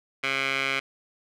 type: tone with band-pass filter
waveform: 15% pulse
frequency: 135.5 Hz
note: C#3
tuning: 39 cents flat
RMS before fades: -27 dBFS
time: 0.23-0.8 s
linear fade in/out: 10 ms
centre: 2300 Hz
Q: 2.5
effects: none